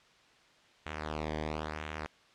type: tone with flanger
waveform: sawtooth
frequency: 77.1 Hz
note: D#2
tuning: 15 cents flat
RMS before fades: -38 dBFS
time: 0.86-2.06 s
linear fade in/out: 0 ms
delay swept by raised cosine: 0.2 to 0.75 ms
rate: 0.99 Hz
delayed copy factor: -0.8
effects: white hiss -62 dBFS RMS until 2.34 s + low-pass 4000 Hz 12 dB/octave